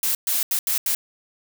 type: noise bursts at uneven times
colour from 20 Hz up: blue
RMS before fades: -22 dBFS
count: 5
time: 0.03-0.15 / 0.27-0.43 / 0.51-0.59 / 0.67-0.78 / 0.86-0.95 s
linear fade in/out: 2 ms
effects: none